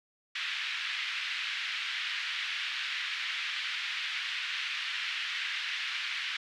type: band-pass noise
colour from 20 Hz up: white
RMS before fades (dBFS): -35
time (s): 0.35-6.37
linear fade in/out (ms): 5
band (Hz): 1600 to 3400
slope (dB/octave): 24
effects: none